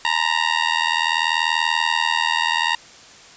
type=tone with amplitude modulation; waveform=15% pulse; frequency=932.3 Hz; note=A#5; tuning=in tune; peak=-7 dBFS; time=0.05-2.75 s; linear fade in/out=0 ms; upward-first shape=sine; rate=80.6 Hz; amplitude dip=95%; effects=white hiss -44 dBFS RMS until 3.36 s + resampled to 16000 Hz